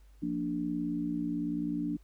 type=chord; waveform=sine; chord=Bb major; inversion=second; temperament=equal; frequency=174.61 / 233.1 / 293.7 Hz; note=F3 / Bb3 / D4; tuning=0 / 0 / 0 cents; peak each=-37 / -37 / -32 dBFS; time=0.22-1.97 s; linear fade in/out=10 ms; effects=added 50 Hz sine -54 dBFS peak until 2.03 s + pink hiss -70 dBFS RMS until 2.03 s